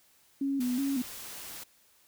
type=tone with vibrato; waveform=sine; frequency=261.6 Hz; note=C4; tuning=in tune; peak=-27 dBFS; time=0.41-1.02 s; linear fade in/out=5 ms; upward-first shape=square; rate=2.7 Hz; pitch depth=92 cents each way
type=noise; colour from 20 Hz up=white; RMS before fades=-43 dBFS; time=0.6-1.64 s; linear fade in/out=10 ms
effects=white hiss -64 dBFS RMS until 2.07 s